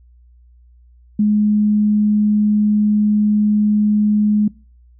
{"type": "tone", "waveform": "sine", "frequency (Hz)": 210, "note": "G#3", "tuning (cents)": 19, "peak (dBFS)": -11, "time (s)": [1.19, 4.48], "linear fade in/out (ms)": 5, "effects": ["noise-tail reverb RT60 0.4 s tail -24 dB re dry", "added 60 Hz sine -45 dBFS peak until 4.99 s"]}